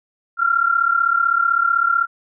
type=tone pair together; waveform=sine; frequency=1360.2 / 1396 Hz; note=F6 / F6; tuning=-46 / -1 cents; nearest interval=unison; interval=45 cents; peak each=-17 dBFS; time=0.37-2.07 s; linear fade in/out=50 ms; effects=none